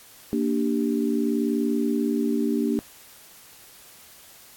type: chord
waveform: sine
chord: G minor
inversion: first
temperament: equal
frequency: 233.1 / 293.7 / 392 Hz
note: Bb3 / D4 / G4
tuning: 0 / 0 / 0 cents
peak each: -24 / -25 / -28 dBFS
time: 0.33-2.79 s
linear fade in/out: 0 ms
effects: white hiss -49 dBFS RMS until 4.56 s + AAC 64 kbps